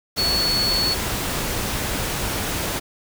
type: tone in noise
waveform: sine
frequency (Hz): 4407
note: C#8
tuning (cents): -11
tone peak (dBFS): -19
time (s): 0.17-0.95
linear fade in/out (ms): 20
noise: pink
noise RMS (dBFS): -25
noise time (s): 0.16-2.8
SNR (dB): +3
effects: none